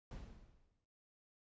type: noise with exponential decay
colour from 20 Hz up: brown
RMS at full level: -45 dBFS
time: 0.11-0.85 s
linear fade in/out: 2 ms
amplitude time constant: 160 ms
effects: noise-tail reverb RT60 0.6 s tail -18 dB re dry + resampled to 16000 Hz